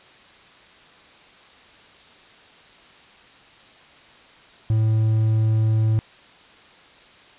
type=tone; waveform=triangle; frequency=110 Hz; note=A2; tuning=in tune; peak=-14 dBFS; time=4.7-5.99 s; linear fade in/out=0 ms; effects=white hiss -49 dBFS RMS until 7.38 s + resampled to 8000 Hz